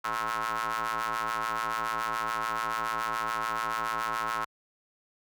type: ring-modulated tone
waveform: sawtooth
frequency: 113 Hz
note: A2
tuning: 47 cents sharp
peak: -22 dBFS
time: 0.04-4.45 s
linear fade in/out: 10 ms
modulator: 1190 Hz
effects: high-pass 60 Hz 12 dB/octave